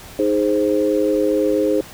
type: chord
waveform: sine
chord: Ab major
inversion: second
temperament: equal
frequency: 311.1 / 415.3 / 523.3 Hz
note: Eb4 / Ab4 / C5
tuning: 0 / 0 / 0 cents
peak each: -19 dBFS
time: 0.19-1.81 s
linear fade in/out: 2 ms
effects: pink hiss -39 dBFS RMS until 1.93 s